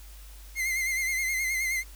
45% pulse tone with vibrato, 2093 Hz, C7, in tune, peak -26 dBFS, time 0.55-1.84 s, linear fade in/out 50 ms, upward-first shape sine, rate 9.5 Hz, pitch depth 50 cents each way, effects added 50 Hz sine -44 dBFS peak until 1.95 s + white hiss -53 dBFS RMS until 1.95 s

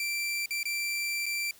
sawtooth tone with dropouts, 2349 Hz, D7, in tune, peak -26 dBFS, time 0-1.51 s, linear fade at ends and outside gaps 2 ms, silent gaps 0.459-0.507 / 0.631-0.654 / 1.258-1.263 s, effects white hiss -56 dBFS RMS until 1.59 s

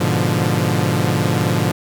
sawtooth chord, G# diminished seventh, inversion none, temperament equal with one note detuned, 103.83 / 122.9 / 146.83 / 174.61 Hz, G#2 / B2 / D3 / F3, 0 / -8 / 0 / 0 cents, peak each -17 dBFS, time 0-1.72 s, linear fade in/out 10 ms, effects none

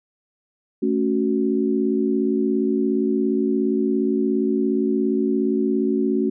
sine chord, F# minor, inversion first, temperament equal, 220 / 277.2 / 370 Hz, A3 / C#4 / F#4, 0 / 0 / 0 cents, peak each -22 dBFS, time 0.82-6.3 s, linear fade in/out 10 ms, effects none

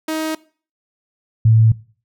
sawtooth / sine tone pair in turn, 315.4 / 111.51 Hz, D#4 / A2, +24 / +24 cents, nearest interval octave + tritone, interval 1800 cents, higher first, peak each -16 / -8 dBFS, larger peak second, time 0.08-0.35 / 1.45-1.72 s, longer neither, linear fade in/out 5 ms, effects noise-tail reverb RT60 0.4 s tail -20 dB re dry

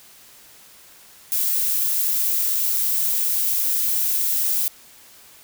violet noise, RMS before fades -21 dBFS, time 1.32-4.68 s, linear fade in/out 0 ms, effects white hiss -48 dBFS RMS until 5.43 s

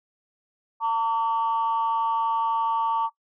sine tone pair together, 906 / 1142.9 Hz, A#5 / D6, -50 / -47 cents, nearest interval major third, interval 403 cents, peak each -21 / -25 dBFS, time 0.8-3.1 s, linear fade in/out 50 ms, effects noise-tail reverb RT60 0.1 s tail -21 dB re dry + tanh soft clip ceiling -16 dBFS

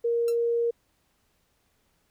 sine tone, 468.7 Hz, A#4, 9 cents sharp, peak -22 dBFS, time 0.04-0.71 s, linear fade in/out 10 ms
5% pulse tone with exponential decay, 1350 Hz, E6, 41 cents sharp, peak -25 dBFS, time 0.28-0.38 s, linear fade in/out 1 ms, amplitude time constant 21 ms
effects pink hiss -70 dBFS RMS until 2.1 s

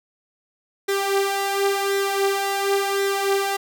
sawtooth tone with flanger, 395.3 Hz, G4, 15 cents sharp, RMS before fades -22 dBFS, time 0.88-3.57 s, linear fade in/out 10 ms, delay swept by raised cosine 0.52 to 4.02 ms, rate 0.93 Hz, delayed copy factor +0.6, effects none

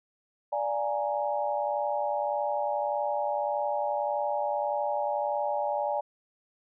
sine chord, Bb dominant seventh, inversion first, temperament equal, 587.3 / 698.5 / 830.6 / 932.3 Hz, D5 / F5 / Ab5 / Bb5, 0 / 0 / 0 / 0 cents, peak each -30 / -36 / -30 / -36 dBFS, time 0.52-6.01 s, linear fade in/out 10 ms, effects none

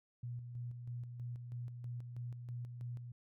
sine tone with tremolo, 121 Hz, B2, 35 cents flat, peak -40 dBFS, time 0.23-3.12 s, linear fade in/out 5 ms, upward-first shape square, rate 3.1 Hz, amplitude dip 45%, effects none

